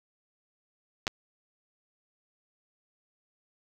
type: clicks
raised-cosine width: 0.2 ms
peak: -12 dBFS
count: 2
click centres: 1.069 / 1.078 s
effects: none